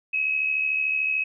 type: tone with amplitude modulation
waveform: sine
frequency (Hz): 2560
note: D#7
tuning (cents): +49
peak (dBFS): -19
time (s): 0.13-1.24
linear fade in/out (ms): 10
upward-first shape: sine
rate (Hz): 73.5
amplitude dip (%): 55
effects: none